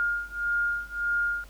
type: beating tone pair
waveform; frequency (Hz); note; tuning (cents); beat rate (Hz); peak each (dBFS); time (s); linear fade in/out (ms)
sine; 1414 / 1415.7; F6 / F6; +21 / +23; 1.7; -29 / -28; 0-1.44; 0
effects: added 50 Hz sine -46 dBFS peak until 1.49 s + pink hiss -55 dBFS RMS until 1.49 s